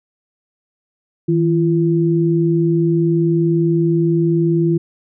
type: tone pair together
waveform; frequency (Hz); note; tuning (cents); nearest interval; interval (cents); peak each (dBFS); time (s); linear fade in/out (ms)
sine; 160.78 / 340; E3 / F4; -43 / -46; octave + minor second; 1297; -15; 1.28-4.78; 10
effects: none